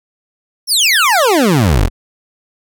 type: exponential sweep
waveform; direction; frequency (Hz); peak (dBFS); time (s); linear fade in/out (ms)
25% pulse; down; 5720 to 35.66; -5; 0.67-1.9; 50
effects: none